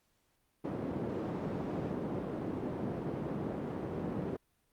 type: band-pass noise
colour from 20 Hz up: white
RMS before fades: -37 dBFS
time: 0.64-4.37 s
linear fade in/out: 10 ms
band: 120 to 360 Hz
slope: 12 dB/octave
effects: pink hiss -75 dBFS RMS until 4.72 s + Opus 48 kbps